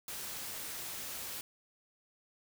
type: noise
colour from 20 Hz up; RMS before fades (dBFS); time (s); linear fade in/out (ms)
white; -42; 0.08-1.41; 2
effects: none